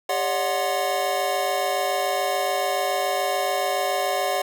square tone cluster, 400.5 / 565 / 612 / 734 / 1053 Hz, G4 / C#5 / D#5 / F#5 / C6, +37 / +33 / -29 / -14 / +11 cents, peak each -32 / -28 / -31 / -26 / -32 dBFS, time 0.09-4.42 s, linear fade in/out 5 ms, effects none

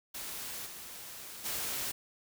white noise with level steps, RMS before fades -41 / -46 / -36 dBFS, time 0.14-1.92 s, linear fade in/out 10 ms, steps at 0.65 / 1.44 s, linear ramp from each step 20 ms, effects none

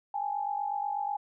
sine tone pair together, 810 / 858.2 Hz, G#5 / A5, -43 / -43 cents, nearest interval minor second, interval 100 cents, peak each -31 / -34 dBFS, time 0.14-1.17 s, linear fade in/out 5 ms, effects none

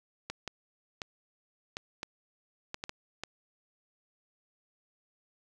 clicks, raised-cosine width 0.2 ms, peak -19 dBFS, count 9, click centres 0.3 / 0.477 / 1.018 / 1.769 / 2.031 / 2.744 / 2.839 / 2.894 / 3.236 s, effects none

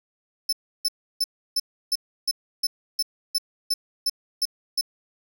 40% pulse tone bursts, 5274 Hz, E8, in tune, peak -19 dBFS, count 13, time 0.49-4.811 s, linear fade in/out 5 ms, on 37 ms, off 320 ms, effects 10-bit

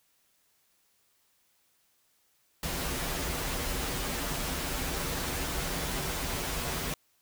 pink noise with comb filter, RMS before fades -33 dBFS, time 2.63-6.94 s, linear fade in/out 2 ms, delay 9.5 ms, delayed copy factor -0.65, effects white hiss -70 dBFS RMS until 7.21 s

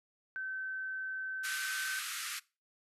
sine tone, 1537 Hz, G6, 35 cents flat, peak -36 dBFS, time 0.36-1.99 s, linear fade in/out 0 ms
pink band-pass noise, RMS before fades -40 dBFS, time 1.43-2.4 s, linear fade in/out 20 ms, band 1200 to 13000 Hz, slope 96 dB/octave
effects noise-tail reverb RT60 0.3 s tail -22 dB re dry

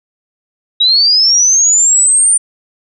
sine linear sweep, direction up, 3798 to 9140 Hz, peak -6 dBFS, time 0.8-2.38 s, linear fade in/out 10 ms, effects none

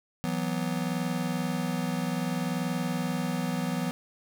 square chord, E suspended second, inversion none, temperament just, 164.81 / 185.42 / 247.2 Hz, E3 / F#3 / B3, 0 / +4 / +2 cents, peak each -33 dBFS, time 0.24-3.91 s, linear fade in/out 0 ms, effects none

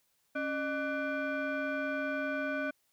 sine tone with frequency modulation, 609 Hz, D#5, 37 cents flat, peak -30 dBFS, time 0.35-2.71 s, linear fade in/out 10 ms, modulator 885 Hz, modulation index 1.4, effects tanh soft clip ceiling -27 dBFS + white hiss -74 dBFS RMS until 2.92 s

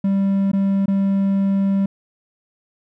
triangle tone with dropouts, 196 Hz, G3, in tune, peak -13 dBFS, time 0.04-1.86 s, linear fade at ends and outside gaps 5 ms, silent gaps 0.517-0.532 / 0.859-0.88 s, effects none

